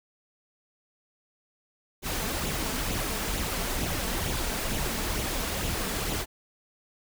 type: noise with flanger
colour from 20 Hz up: pink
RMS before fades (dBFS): -30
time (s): 2.02-6.26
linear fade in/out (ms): 50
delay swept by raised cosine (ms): 0.29 to 4.59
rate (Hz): 2.2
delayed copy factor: +0.5
effects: none